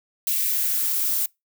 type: noise with high-pass filter sweep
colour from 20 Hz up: violet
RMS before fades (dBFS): -23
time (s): 0.27-1.26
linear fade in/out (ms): 2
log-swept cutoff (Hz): 2400 to 790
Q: 1.9
effects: noise-tail reverb RT60 0.2 s tail -25 dB re dry